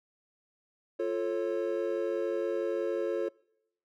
triangle chord, F augmented, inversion none, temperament equal with one note detuned, 349.2 / 440 / 546.1 Hz, F4 / A4 / C#5, 0 / 0 / -26 cents, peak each -31 dBFS, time 0.99-3.29 s, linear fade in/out 10 ms, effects noise-tail reverb RT60 0.8 s tail -25 dB re dry

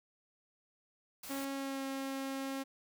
white noise, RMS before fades -47 dBFS, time 1.23-1.45 s, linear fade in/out 5 ms
sawtooth tone with pitch glide, 274.1 to 270.2 Hz, C#4 to C#4, -19 to -44 cents, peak -33 dBFS, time 1.29-2.64 s, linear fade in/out 20 ms, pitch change -25 cents, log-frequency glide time 1.53-1.84 s
effects none

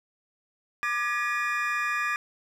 triangle tone cluster, 1190 / 1683 / 1916 / 2433 Hz, D6 / G#6 / A#6 / D#7, +22 / +23 / +47 / -39 cents, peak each -28 / -28 / -32 / -31 dBFS, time 0.83-2.16 s, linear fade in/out 0 ms, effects none

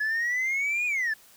sine exponential two-way sweep, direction up then down, 1700 to 2483 to 1700 Hz, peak -22 dBFS, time 0-1.14 s, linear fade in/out 10 ms, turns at 0.86 s, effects tanh soft clip ceiling -23 dBFS + white hiss -55 dBFS RMS until 1.36 s

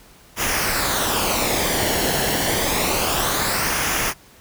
pink noise with flanger, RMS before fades -21 dBFS, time 0.36-4.14 s, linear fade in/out 50 ms, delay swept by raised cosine 0.24 to 0.83 ms, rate 0.28 Hz, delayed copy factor -0.55, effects pink hiss -49 dBFS RMS until 4.4 s

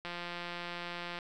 click train, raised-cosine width 0.3 ms, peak -24 dBFS, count 199, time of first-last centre 0.05-1.188 s, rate 174 Hz, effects none

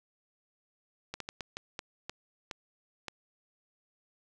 slowing click train, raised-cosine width 0.2 ms, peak -20 dBFS, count 9, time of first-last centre 1.14-3.083 s, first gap 63 ms, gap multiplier 1.37, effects none

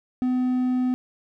triangle tone, 252.6 Hz, B3, 39 cents sharp, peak -18 dBFS, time 0.22-0.94 s, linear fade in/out 0 ms, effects none

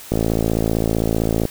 click train, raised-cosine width 2 ms, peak -5 dBFS, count 75, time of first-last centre 0.12-1.453 s, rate 55.5 Hz, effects white hiss -38 dBFS RMS until 1.5 s

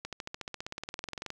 accelerating click train, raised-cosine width 0.2 ms, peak -20 dBFS, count 23, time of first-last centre 0.05-1.303 s, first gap 77 ms, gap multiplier 0.97, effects none

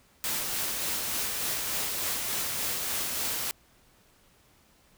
white noise with tremolo, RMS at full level -30 dBFS, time 0.24-3.51 s, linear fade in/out 0 ms, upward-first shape sine, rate 3.4 Hz, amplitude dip 25%, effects pink hiss -62 dBFS RMS until 4.97 s

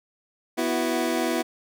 25% pulse chord, B suspended fourth, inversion none, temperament equal with one note detuned, 246.9 / 329.6 / 372.6 Hz, B3 / E4 / F#4, 0 / 0 / +12 cents, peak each -24 / -22 / -26 dBFS, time 0.57-1.43 s, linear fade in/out 20 ms, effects none

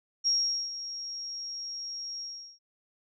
sine tone with ADSR envelope, 5588 Hz, F8, in tune, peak -22 dBFS, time 0.24-2.59 s, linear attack 30 ms, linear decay 430 ms, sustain -13 dB, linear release 380 ms, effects none

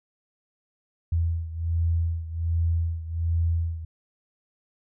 sine beating tone pair, 83 / 84.3 Hz, E2 / E2, +12 / +39 cents, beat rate 1.3 Hz, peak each -24 / -28 dBFS, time 1.12-3.85 s, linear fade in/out 5 ms, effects none

